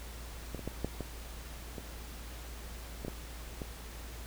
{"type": "clicks", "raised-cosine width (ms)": 2, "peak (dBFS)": [-26, -29, -22, -19, -23, -27, -25, -23, -25], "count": 9, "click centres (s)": [0.547, 0.593, 0.676, 0.846, 1.007, 1.782, 3.049, 3.082, 3.618], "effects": ["added 57 Hz sine -44 dBFS peak until 4.26 s", "pink hiss -49 dBFS RMS until 4.26 s"]}